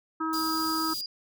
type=harmonic tone; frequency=319.9 Hz; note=D#4; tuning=48 cents sharp; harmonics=1 / 3 / 4 / 5; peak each=-30 / -36 / -30 / -43 dBFS; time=0.2-0.94 s; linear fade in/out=10 ms
type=band-stop noise; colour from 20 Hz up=white; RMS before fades=-38 dBFS; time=0.33-1.01 s; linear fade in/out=0 ms; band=350 to 4000 Hz; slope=24 dB/octave
type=tone; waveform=sine; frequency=4849 Hz; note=D#8; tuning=45 cents flat; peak=-32 dBFS; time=0.34-1.06 s; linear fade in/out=2 ms
effects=none